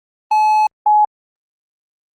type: tone pair in turn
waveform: triangle / sine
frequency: 857 / 843.7 Hz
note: A5 / G#5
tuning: -46 / +27 cents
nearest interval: unison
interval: 27 cents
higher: first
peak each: -8 dBFS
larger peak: neither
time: 0.31-0.67 / 0.86-1.05 s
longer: first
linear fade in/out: 5 ms
effects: Opus 24 kbps